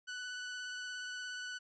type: tone with vibrato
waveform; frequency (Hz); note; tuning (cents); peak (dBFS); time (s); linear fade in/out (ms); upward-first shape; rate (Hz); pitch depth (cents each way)
sawtooth; 1489; F#6; +11; -37; 0.07-1.59; 20; triangle; 17; 14
effects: resampled to 16000 Hz